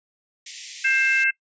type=high-pass noise; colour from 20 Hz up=white; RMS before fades=-34 dBFS; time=0.46-1.24 s; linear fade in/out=5 ms; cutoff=1900 Hz; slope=96 dB/octave
type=harmonic tone; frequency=529 Hz; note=C5; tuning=19 cents sharp; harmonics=3 / 4 / 5; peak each=-21 / -23 / -22 dBFS; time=0.84-1.31 s; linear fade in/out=10 ms
effects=noise-tail reverb RT60 0.1 s tail -22 dB re dry + resampled to 16000 Hz